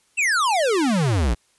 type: exponential sweep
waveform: square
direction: down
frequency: 2762 to 51.8 Hz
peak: -18 dBFS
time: 0.17-1.35 s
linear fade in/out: 20 ms
effects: white hiss -62 dBFS RMS until 1.58 s + resampled to 24000 Hz